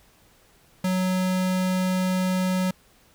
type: tone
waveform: square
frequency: 185 Hz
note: F#3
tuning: in tune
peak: -22 dBFS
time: 0.84-2.71 s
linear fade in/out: 5 ms
effects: pink hiss -58 dBFS RMS until 3.14 s